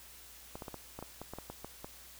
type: clicks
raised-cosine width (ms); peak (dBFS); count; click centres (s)
1; -28; 12; 0.555 / 0.622 / 0.682 / 0.743 / 0.99 / 1.026 / 1.216 / 1.336 / 1.386 / 1.5 / 1.646 / 1.845
effects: added 60 Hz sine -62 dBFS peak until 2.19 s + white hiss -54 dBFS RMS until 2.19 s